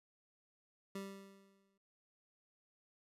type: tone with exponential decay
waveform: 25% pulse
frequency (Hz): 196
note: G3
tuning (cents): 0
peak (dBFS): -37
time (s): 0.95-1.78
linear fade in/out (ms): 5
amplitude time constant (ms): 180
effects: resampled to 32000 Hz